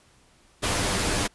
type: noise with comb filter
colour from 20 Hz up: pink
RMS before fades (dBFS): -25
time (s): 0.62-1.28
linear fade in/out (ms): 20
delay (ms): 10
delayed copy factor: +0.55
effects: pink hiss -59 dBFS RMS until 1.34 s + resampled to 24000 Hz